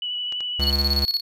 sine tone with vibrato, 2951 Hz, F#7, 5 cents flat, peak -25 dBFS, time 0.02-0.71 s, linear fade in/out 2 ms, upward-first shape sine, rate 12 Hz, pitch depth 17 cents each way
clicks, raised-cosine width 0.2 ms, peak -20 dBFS, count 4, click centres 0.324 / 0.406 / 0.603 / 0.8 s
square tone, 69.9 Hz, C#2, 15 cents sharp, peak -23 dBFS, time 0.59-1.05 s, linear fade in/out 5 ms
triangle tone with tremolo, 4370 Hz, C#8, 26 cents flat, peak -17 dBFS, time 0.61-1.21 s, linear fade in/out 20 ms, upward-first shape square, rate 17 Hz, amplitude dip 75%
effects none

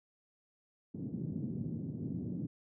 pink band-pass noise, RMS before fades -39 dBFS, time 0.94-2.47 s, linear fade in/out 10 ms, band 130 to 280 Hz, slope 24 dB/octave, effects none

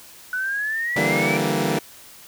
sine exponential sweep, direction up, 1480 to 2349 Hz, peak -22 dBFS, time 0.33-1.37 s, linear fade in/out 2 ms
15% pulse chord, E half-diminished seventh, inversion third, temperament equal with one note detuned, 146.83 / 166.92 / 196 / 233.1 Hz, D3 / E3 / G3 / Bb3, 0 / +22 / 0 / 0 cents, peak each -19 dBFS, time 0.96-1.79 s, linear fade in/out 5 ms
effects white hiss -45 dBFS RMS until 2.27 s

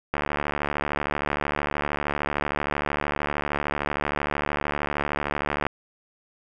click train, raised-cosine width 0.5 ms, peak -10 dBFS, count 405, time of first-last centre 0.14-5.667 s, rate 73.1 Hz, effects none

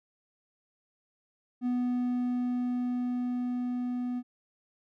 triangle tone with level ramp, 246.9 Hz, B3, in tune, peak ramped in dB -24 to -28 dBFS, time 1.61-4.23 s, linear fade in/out 50 ms, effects none

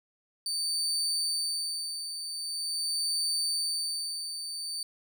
30% pulse tone with tremolo, 4581 Hz, D8, 44 cents flat, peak -24 dBFS, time 0.46-4.83 s, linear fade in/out 2 ms, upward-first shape sine, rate 0.44 Hz, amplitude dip 60%, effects none

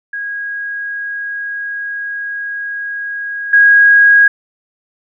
sine tone with level steps, 1644 Hz, G#6, 18 cents flat, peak -19 / -4 dBFS, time 0.13-4.28 s, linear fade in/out 5 ms, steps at 3.53 s, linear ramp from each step 5 ms, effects none

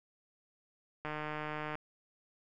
click train, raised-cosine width 0.5 ms, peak -24 dBFS, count 108, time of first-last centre 1.05-1.754 s, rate 152 Hz, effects none

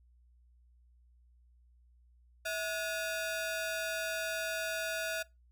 sawtooth ring-modulated tone, 1050 Hz, C6, 6 cents sharp, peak -27 dBFS, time 2.45-5.23 s, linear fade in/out 10 ms, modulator 401 Hz, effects noise-tail reverb RT60 0.2 s tail -21 dB re dry + added 60 Hz sine -61 dBFS peak until 5.51 s

